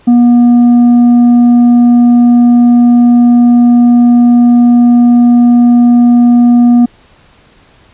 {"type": "tone with tanh clipping", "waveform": "sine", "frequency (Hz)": 240.6, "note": "B3", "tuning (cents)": -45, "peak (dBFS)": -3, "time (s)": [0.07, 6.86], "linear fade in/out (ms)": 10, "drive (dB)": 4, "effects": ["pink hiss -44 dBFS RMS until 7.93 s", "resampled to 8000 Hz"]}